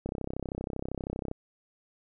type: click train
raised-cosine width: 2 ms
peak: -20 dBFS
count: 42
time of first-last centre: 0.06-1.314 s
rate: 32.7 Hz
effects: none